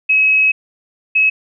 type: tone pair in turn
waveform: sine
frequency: 2560 / 2570 Hz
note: D#7 / E7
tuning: +49 / -45 cents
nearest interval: unison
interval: 6 cents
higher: second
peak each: -9 dBFS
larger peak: neither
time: 0.09-0.52 / 1.15-1.3 s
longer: first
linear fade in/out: 10 ms
effects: none